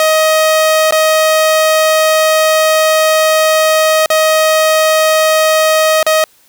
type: tone with dropouts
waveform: sawtooth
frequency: 629 Hz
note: D#5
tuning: 19 cents sharp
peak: -4 dBFS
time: 0-6.24 s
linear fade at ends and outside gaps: 1 ms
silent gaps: 0.909-0.923 / 4.06-4.102 / 6.029-6.065 s
effects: white hiss -49 dBFS RMS until 6.48 s